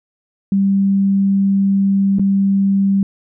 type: tone with dropouts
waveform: sine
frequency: 196.3 Hz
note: G3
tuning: 3 cents sharp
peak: -11 dBFS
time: 0.52-3.03 s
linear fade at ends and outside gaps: 2 ms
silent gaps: 2.186-2.195 s
effects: none